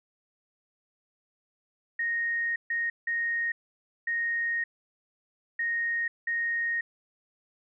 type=tone bursts at uneven times; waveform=sine; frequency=1862 Hz; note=A#6; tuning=2 cents flat; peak=-26 dBFS; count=6; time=1.99-2.56 / 2.7-2.9 / 3.07-3.52 / 4.07-4.64 / 5.59-6.08 / 6.27-6.81 s; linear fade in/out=5 ms; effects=none